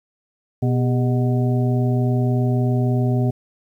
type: harmonic tone with a mistuned harmonic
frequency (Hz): 123.47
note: B2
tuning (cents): 0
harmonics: 1 / 2 / 3 / 5 / 6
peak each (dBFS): -17 / -23 / -27 / -31 / -33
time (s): 0.62-3.31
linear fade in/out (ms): 10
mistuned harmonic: 3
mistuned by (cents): +120
effects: 9-bit